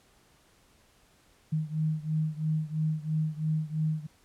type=beating tone pair; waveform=sine; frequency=154.9 / 157.9 Hz; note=D#3 / D#3; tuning=-7 / +26 cents; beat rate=3 Hz; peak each=-29 / -31 dBFS; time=1.52-4.07 s; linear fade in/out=10 ms; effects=pink hiss -63 dBFS RMS until 4.24 s + low-pass 12000 Hz 12 dB/octave